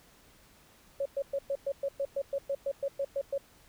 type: tone bursts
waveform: sine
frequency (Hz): 554.4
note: C#5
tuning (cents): 0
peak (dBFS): -28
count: 15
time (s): 1-3.38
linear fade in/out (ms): 5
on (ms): 56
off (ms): 110
effects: pink hiss -60 dBFS RMS until 3.68 s